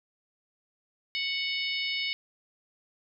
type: harmonic tone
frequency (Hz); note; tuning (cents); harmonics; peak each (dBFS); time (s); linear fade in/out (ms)
739; F#5; -2; 3 / 4 / 5 / 6 / 7; -32 / -34 / -36 / -38 / -39; 1.15-2.13; 0
effects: none